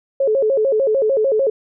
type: tone with vibrato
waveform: sine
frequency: 485.1 Hz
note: B4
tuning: 31 cents flat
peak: -13 dBFS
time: 0.2-1.5 s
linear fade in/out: 5 ms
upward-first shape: square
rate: 6.7 Hz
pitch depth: 200 cents each way
effects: none